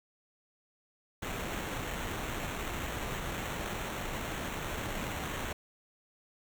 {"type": "noise with sample-and-hold", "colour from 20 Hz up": "pink", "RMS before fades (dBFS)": -37, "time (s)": [1.22, 5.53], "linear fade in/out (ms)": 5, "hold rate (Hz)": 4900, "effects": []}